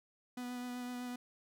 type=tone with vibrato; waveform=45% pulse; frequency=246.9 Hz; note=B3; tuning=in tune; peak=-40 dBFS; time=0.37-1.16 s; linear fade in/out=5 ms; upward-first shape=sine; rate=7.9 Hz; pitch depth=13 cents each way; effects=none